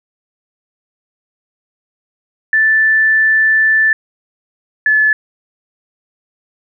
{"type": "tone pair in turn", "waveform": "sine", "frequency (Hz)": [1760, 1726.8], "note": ["A6", "A6"], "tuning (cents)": [0, -33], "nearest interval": "unison", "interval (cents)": 33, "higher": "first", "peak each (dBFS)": -8, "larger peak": "neither", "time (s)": [[2.53, 3.93], [4.86, 5.13]], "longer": "first", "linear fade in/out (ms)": 2, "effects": []}